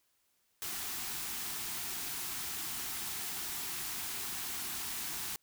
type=band-stop noise; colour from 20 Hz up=white; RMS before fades=-39 dBFS; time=0.62-5.36 s; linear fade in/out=0 ms; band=430 to 670 Hz; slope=96 dB/octave; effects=white hiss -75 dBFS RMS until 5.42 s